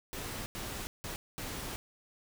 pink noise bursts at uneven times, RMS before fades -40 dBFS, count 4, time 0.13-0.46 / 0.55-0.87 / 1.04-1.16 / 1.38-1.76 s, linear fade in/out 0 ms, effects none

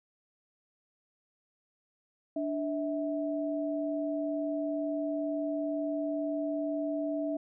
sine tone pair together, 293.7 / 648.4 Hz, D4 / E5, 0 / -29 cents, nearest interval octave + major second, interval 1371 cents, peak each -32 / -33 dBFS, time 2.36-7.37 s, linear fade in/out 5 ms, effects none

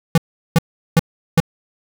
square tone bursts, 164.81 Hz, E3, in tune, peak -9 dBFS, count 4, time 0.15-1.402 s, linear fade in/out 2 ms, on 28 ms, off 380 ms, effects none

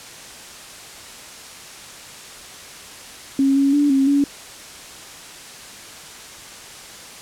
sine tone with pitch steps, 272.6 / 276.8 / 289.6 / 270.6 / 282.8 Hz, C#4 / C#4 / D4 / C#4 / C#4, -29 / -2 / -24 / -42 / +35 cents, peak -13 dBFS, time 3.39-4.24 s, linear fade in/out 2 ms, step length 170 ms, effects white hiss -38 dBFS RMS until 7.21 s + low-pass 9000 Hz 12 dB/octave

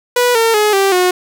sawtooth tone with pitch steps, 490.2 / 454.7 / 421.8 / 391.3 / 363 Hz, B4 / A#4 / G#4 / G4 / F#4, -13 / -43 / +27 / -3 / -33 cents, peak -6 dBFS, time 0.16-1.11 s, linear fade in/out 5 ms, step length 190 ms, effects none

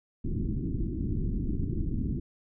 pink low-pass noise, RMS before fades -30 dBFS, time 0.24-2.2 s, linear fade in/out 10 ms, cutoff 340 Hz, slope 48 dB/octave, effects none

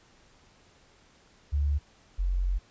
sine tone pair in turn, 72 / 45.25 Hz, D2 / F#1, -34 / -38 cents, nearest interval minor sixth, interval 804 cents, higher first, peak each -23 / -24 dBFS, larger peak first, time 1.52-1.79 / 2.18-2.59 s, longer second, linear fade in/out 20 ms, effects pink hiss -60 dBFS RMS until 2.7 s + resampled to 16000 Hz

